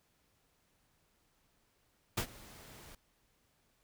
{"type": "noise with ADSR envelope", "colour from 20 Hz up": "pink", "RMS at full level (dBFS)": -32, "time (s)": [2.17, 2.95], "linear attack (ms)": 9, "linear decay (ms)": 80, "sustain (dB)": -22, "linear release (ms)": 3, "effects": ["pink hiss -74 dBFS RMS until 3.83 s"]}